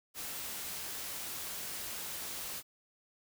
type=noise; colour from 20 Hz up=white; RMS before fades=-41 dBFS; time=0.14-2.63 s; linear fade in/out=50 ms; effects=none